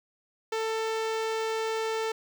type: tone with notch filter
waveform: sawtooth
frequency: 444.4 Hz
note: A4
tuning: 17 cents sharp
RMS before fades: -30 dBFS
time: 0.52-2.12 s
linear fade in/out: 5 ms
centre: 12000 Hz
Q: 0.55
effects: none